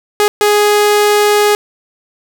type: tone bursts at uneven times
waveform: sawtooth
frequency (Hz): 415.8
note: G#4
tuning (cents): +2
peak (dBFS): -4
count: 2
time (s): 0.2-0.28 / 0.41-1.55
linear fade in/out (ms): 0
effects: 7-bit